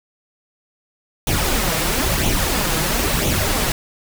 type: noise with flanger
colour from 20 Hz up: pink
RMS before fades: -19 dBFS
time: 1.27-3.72 s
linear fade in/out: 2 ms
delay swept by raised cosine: 0.3 to 6.2 ms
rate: 1 Hz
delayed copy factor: +0.6
effects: none

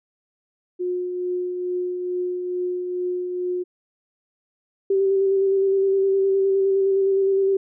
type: tone with tremolo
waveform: sine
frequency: 360 Hz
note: F#4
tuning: 47 cents flat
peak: -21 dBFS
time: 0.79-3.64 s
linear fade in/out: 20 ms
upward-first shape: triangle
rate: 2.3 Hz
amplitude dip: 40%
type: tone with vibrato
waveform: sine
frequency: 388.7 Hz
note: G4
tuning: 15 cents flat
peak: -16 dBFS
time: 4.9-7.57 s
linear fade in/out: 5 ms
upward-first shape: square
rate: 9.7 Hz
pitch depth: 15 cents each way
effects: none

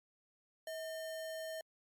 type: tone with sample-and-hold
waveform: sine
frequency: 641 Hz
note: E5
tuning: 49 cents flat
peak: -40 dBFS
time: 0.67-1.61 s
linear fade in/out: 2 ms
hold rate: 2450 Hz
effects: MP3 64 kbps

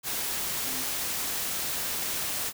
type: tone in noise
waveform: sine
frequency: 259.6 Hz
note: C4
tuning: 13 cents flat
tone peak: -41 dBFS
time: 0.64-0.86 s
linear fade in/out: 50 ms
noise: white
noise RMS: -31 dBFS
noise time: 0.03-2.53 s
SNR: -13 dB
effects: none

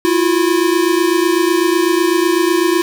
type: tone pair together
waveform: square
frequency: 331.5 / 359.5 Hz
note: E4 / F#4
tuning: +10 / -50 cents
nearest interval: minor second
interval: 140 cents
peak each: -15 dBFS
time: 0.05-2.82 s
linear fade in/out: 0 ms
effects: none

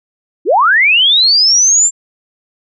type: linear sweep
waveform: sine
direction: up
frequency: 274.2 to 7420 Hz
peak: -6 dBFS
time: 0.45-1.91 s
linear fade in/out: 50 ms
effects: none

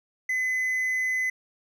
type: tone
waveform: triangle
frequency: 2025 Hz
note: B6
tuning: 43 cents sharp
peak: -22 dBFS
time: 0.29-1.3 s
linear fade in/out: 5 ms
effects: none

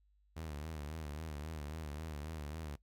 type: tone with vibrato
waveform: sawtooth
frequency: 76.6 Hz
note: D#2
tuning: 27 cents flat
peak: -38 dBFS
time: 0.36-2.76 s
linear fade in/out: 10 ms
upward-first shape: sine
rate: 3.7 Hz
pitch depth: 100 cents each way
effects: noise-tail reverb RT60 0.1 s tail -20 dB re dry + added 50 Hz sine -68 dBFS peak until 2.82 s

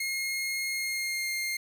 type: tone with pitch glide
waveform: sawtooth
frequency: 2148 to 2118 Hz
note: C7 to C7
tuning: +45 to +21 cents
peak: -26 dBFS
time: 0-1.57 s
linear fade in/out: 5 ms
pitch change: -24 cents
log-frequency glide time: 0.68-1.31 s
effects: none

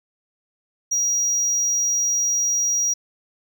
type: tone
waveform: triangle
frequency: 5740 Hz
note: F8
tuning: 47 cents sharp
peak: -17 dBFS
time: 0.91-2.94 s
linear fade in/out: 10 ms
effects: none

